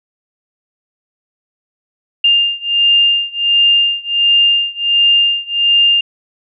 sine beating tone pair, 2804 / 2805.4 Hz, F7 / F7, +6 / +7 cents, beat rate 1.4 Hz, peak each -12 / -13 dBFS, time 2.24-6.01 s, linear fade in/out 5 ms, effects none

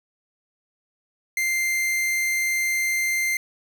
45% pulse tone, 2093 Hz, C7, in tune, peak -21 dBFS, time 1.37-3.37 s, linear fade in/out 2 ms, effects none

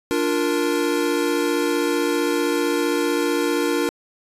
square chord, Bb major, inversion first, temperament equal, 293.7 / 349.2 / 466.2 Hz, D4 / F4 / Bb4, 0 / 0 / 0 cents, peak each -24 dBFS, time 0.11-3.89 s, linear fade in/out 0 ms, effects resampled to 32000 Hz

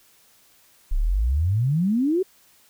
sine exponential sweep, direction up, 30.38 to 392 Hz, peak -18 dBFS, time 0.91-2.23 s, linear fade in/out 10 ms, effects white hiss -57 dBFS RMS until 2.69 s

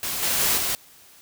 white noise with level steps, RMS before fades -28 / -23 / -21 / -25 dBFS, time 0.03-0.75 s, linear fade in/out 0 ms, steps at 0.22 / 0.39 / 0.57 s, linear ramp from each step 10 ms, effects white hiss -51 dBFS RMS until 1.21 s

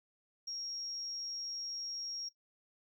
triangle tone, 5588 Hz, F8, in tune, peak -36 dBFS, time 0.47-2.29 s, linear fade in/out 10 ms, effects noise-tail reverb RT60 0.1 s tail -18 dB re dry + tanh soft clip ceiling -36 dBFS

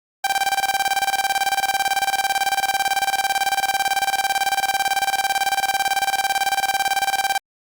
sawtooth tone with tremolo, 785 Hz, G5, 2 cents sharp, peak -12 dBFS, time 0.24-7.38 s, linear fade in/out 5 ms, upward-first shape square, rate 18 Hz, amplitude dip 80%, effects Opus 48 kbps

